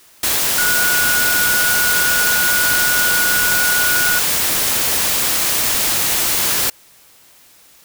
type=tone in noise; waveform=sine; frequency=1456 Hz; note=F#6; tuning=28 cents flat; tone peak=-16 dBFS; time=0.58-4.19 s; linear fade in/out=5 ms; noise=white; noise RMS=-17 dBFS; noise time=0.23-6.7 s; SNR=-2 dB; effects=white hiss -48 dBFS RMS until 7.84 s